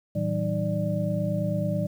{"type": "tone cluster", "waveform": "sine", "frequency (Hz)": [111.4, 160.8, 190, 304.1, 589], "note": ["A2", "E3", "F#3", "D#4", "D5"], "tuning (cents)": [22, -43, 46, -40, 5], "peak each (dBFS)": [-30, -29, -29, -37, -30], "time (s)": [0.15, 1.87], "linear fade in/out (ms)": 10, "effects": ["9-bit"]}